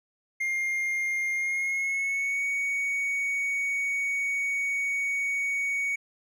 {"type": "tone with pitch glide", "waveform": "triangle", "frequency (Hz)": [2118, 2237], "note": ["C7", "C#7"], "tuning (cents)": [21, 15], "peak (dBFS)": -24, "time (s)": [0.4, 5.96], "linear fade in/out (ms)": 10, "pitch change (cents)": 94, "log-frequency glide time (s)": [1.34, 2.43], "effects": []}